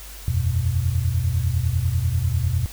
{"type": "chord", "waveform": "sine", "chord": "E suspended second", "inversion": "none", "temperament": "equal", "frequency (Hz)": [82.41, 92.5, 123.47], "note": ["E2", "F#2", "B2"], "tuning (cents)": [0, 0, 0], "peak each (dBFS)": -23, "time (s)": [0.28, 2.66], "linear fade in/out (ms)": 0, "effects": ["added 50 Hz sine -38 dBFS peak until 2.72 s", "white hiss -41 dBFS RMS until 2.72 s"]}